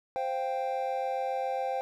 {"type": "chord", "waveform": "triangle", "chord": "C suspended fourth", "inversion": "none", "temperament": "just", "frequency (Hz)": [523.3, 697.7, 784.9], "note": ["C5", "F5", "G5"], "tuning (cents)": [0, -2, 2], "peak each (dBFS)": [-31, -35, -30], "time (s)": [0.16, 1.81], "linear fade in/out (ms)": 0, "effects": []}